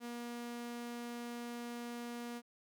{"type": "tone", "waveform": "sawtooth", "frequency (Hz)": 238.5, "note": "A#3", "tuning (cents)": 40, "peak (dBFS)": -38, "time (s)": [0, 2.42], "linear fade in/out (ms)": 50, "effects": []}